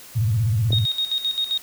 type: tone with vibrato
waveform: sine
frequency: 110.2 Hz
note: A2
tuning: 3 cents sharp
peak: -17 dBFS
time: 0.15-0.86 s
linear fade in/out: 20 ms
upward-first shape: square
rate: 16 Hz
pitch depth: 150 cents each way
type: clicks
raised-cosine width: 2 ms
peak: -17 dBFS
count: 2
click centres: 0.706 / 0.731 s
type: tone with tremolo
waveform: sine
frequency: 3729 Hz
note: A#7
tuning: in tune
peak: -19 dBFS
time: 0.72-1.58 s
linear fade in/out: 5 ms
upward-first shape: square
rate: 7.6 Hz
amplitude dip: 70%
effects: white hiss -43 dBFS RMS until 1.62 s